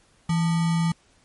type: tone with sample-and-hold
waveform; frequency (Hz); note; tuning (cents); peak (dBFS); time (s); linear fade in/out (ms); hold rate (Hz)
sine; 166.3; E3; +16; -19; 0.29-0.92; 5; 1050
effects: pink hiss -60 dBFS RMS until 1.24 s + MP3 48 kbps